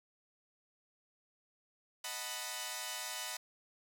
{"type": "chord", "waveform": "5% pulse", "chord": "B dominant seventh", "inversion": "first", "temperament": "equal", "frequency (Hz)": [622.3, 740, 880, 987.8], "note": ["D#5", "F#5", "A5", "B5"], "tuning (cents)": [0, 0, 0, 0], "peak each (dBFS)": [-35, -34, -35, -31], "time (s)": [2.04, 3.37], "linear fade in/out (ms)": 5, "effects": []}